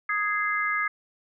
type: chord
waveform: sine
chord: Ab major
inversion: second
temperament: just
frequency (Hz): 1245.9 / 1661.2 / 2077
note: Eb6 / Ab6 / C7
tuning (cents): +2 / 0 / -13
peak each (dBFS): -28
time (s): 0.09-0.88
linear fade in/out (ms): 5
effects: none